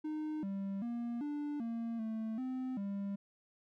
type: tone with pitch steps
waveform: triangle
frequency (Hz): 307.5 / 196.2 / 236.6 / 293.4 / 230.6 / 221.3 / 257.5 / 199.2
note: D#4 / G3 / A#3 / D4 / A#3 / A3 / C4 / G3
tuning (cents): -20 / +2 / +26 / -2 / -19 / +10 / -28 / +28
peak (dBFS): -34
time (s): 0.04-3.16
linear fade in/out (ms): 10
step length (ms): 390
effects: none